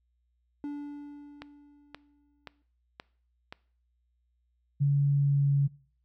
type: tone with exponential decay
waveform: triangle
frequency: 289.7 Hz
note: D4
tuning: 24 cents flat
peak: -30 dBFS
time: 0.64-2.62 s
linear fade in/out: 1 ms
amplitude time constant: 430 ms
type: click train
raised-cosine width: 0.3 ms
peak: -24 dBFS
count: 5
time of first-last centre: 1.42-3.525 s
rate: 1.9 Hz
type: tone with pitch glide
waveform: sine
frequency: 141.6 to 140.54 Hz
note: C#3 to C#3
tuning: +37 to +24 cents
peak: -21 dBFS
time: 4.8-5.68 s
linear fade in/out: 20 ms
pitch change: -13 cents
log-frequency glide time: 5.1-5.54 s
effects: noise-tail reverb RT60 0.5 s tail -22 dB re dry + added 60 Hz sine -70 dBFS peak until 6.04 s